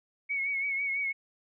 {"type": "tone with vibrato", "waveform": "sine", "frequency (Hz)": 2217, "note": "C#7", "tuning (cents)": 0, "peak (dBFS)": -28, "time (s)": [0.29, 1.13], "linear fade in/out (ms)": 20, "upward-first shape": "triangle", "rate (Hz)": 6, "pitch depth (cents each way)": 54, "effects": []}